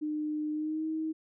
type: tone with pitch glide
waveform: sine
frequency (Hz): 303.5 to 316.4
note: D#4 to D#4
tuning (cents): -43 to +29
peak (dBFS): -30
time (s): 0.01-1.13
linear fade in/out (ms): 20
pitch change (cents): +72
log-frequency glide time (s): 0.52-0.86
effects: none